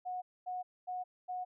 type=tone bursts; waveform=sine; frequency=730 Hz; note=F#5; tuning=24 cents flat; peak=-36 dBFS; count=4; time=0.05-1.45 s; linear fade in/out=20 ms; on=170 ms; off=240 ms; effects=none